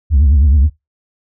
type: tone with vibrato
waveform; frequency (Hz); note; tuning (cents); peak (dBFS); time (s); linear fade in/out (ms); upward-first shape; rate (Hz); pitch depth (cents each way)
sine; 71.4; D2; -48; -4; 0.1-0.7; 50; triangle; 9.4; 200
effects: noise-tail reverb RT60 0.2 s tail -23 dB re dry + tanh soft clip ceiling -5 dBFS